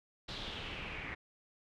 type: noise with low-pass filter sweep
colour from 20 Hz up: pink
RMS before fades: -43 dBFS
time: 0.28-1.15 s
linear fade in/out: 10 ms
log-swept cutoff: 4000 to 2100 Hz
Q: 4.2
effects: none